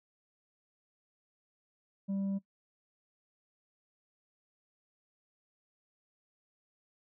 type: tone with tanh clipping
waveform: sine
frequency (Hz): 196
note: G3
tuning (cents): 0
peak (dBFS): -32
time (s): 2.08-2.39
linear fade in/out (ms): 20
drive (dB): 4
effects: noise-tail reverb RT60 0.1 s tail -19 dB re dry